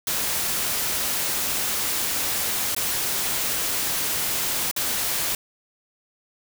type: noise with dropouts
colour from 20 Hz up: white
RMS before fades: -25 dBFS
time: 0.07-5.35 s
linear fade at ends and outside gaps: 2 ms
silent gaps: 2.748-2.764 / 4.713-4.763 s
effects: none